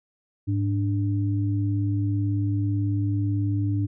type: tone pair together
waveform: sine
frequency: 103.97 / 293.7 Hz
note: G#2 / D4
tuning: +2 / 0 cents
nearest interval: octave + tritone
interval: 1798 cents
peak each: -22 / -28 dBFS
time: 0.47-3.87 s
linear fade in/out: 20 ms
effects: none